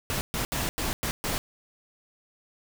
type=noise bursts at uneven times; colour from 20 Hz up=pink; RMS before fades=-29 dBFS; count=6; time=0.1-0.21 / 0.34-0.45 / 0.52-0.69 / 0.78-0.93 / 1.03-1.11 / 1.24-1.38 s; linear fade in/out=0 ms; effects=none